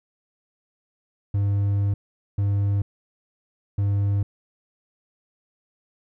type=tone bursts at uneven times; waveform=triangle; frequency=100.5 Hz; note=G2; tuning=44 cents sharp; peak=-17 dBFS; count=3; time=1.34-1.94 / 2.38-2.82 / 3.78-4.23 s; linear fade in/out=5 ms; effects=none